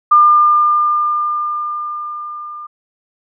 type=tone with level ramp; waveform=sine; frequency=1202 Hz; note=D6; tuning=40 cents sharp; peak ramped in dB=-4 to -27 dBFS; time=0.11-2.67 s; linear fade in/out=10 ms; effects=none